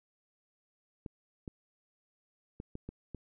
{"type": "clicks", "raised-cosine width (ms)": 3, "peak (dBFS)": -28, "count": 6, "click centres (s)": [1.062, 1.478, 2.601, 2.754, 2.89, 3.147], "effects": []}